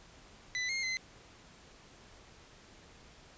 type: tone with pitch steps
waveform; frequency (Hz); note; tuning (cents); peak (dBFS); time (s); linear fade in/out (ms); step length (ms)
sawtooth; 1999 / 2133 / 2055; B6 / C7 / C7; +20 / +33 / -32; -29; 0.55-0.97; 0; 140
effects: pink hiss -57 dBFS RMS until 3.37 s + resampled to 16000 Hz